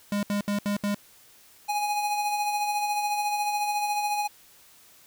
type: tone bursts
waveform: square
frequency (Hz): 204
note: G#3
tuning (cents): -31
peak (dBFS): -25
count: 5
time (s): 0.12-0.946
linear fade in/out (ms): 2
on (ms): 110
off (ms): 69
type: tone with tremolo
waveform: square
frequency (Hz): 830.6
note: G#5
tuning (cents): 0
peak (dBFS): -24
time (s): 1.68-4.28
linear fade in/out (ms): 20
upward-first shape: sine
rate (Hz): 14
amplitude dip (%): 40
effects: white hiss -55 dBFS RMS until 5.06 s

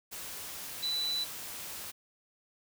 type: tone in noise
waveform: sine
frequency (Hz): 3975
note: B7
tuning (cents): +10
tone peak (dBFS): -30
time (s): 0.82-1.25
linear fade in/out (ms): 20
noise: white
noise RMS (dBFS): -42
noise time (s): 0.11-1.92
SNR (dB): +9
effects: none

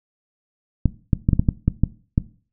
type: clicks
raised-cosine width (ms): 5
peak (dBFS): -3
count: 9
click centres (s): 0.857 / 1.132 / 1.289 / 1.332 / 1.395 / 1.488 / 1.68 / 1.836 / 2.179
effects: noise-tail reverb RT60 0.4 s tail -18 dB re dry

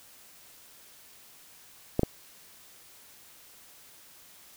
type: clicks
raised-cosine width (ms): 2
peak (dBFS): -10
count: 2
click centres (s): 1.994 / 2.033
effects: white hiss -54 dBFS RMS until 4.56 s

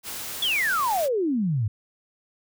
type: noise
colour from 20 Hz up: white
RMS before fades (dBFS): -34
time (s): 0.03-1.09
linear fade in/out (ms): 50
type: exponential sweep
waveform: sine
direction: down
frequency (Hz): 3520 to 98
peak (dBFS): -21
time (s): 0.42-1.68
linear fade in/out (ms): 5
effects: none

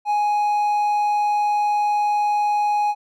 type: tone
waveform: triangle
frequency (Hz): 832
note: G#5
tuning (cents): +3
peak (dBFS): -15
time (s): 0.05-2.95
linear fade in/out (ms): 50
effects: none

